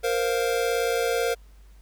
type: chord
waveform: square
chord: Bb suspended second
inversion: none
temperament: just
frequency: 466.2 / 524.4 / 699.2 Hz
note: Bb4 / C5 / F5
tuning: 0 / +4 / +2 cents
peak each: -25 / -29 / -31 dBFS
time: 0.03-1.35 s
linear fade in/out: 20 ms
effects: added 50 Hz sine -47 dBFS peak until 1.81 s + pink hiss -62 dBFS RMS until 1.81 s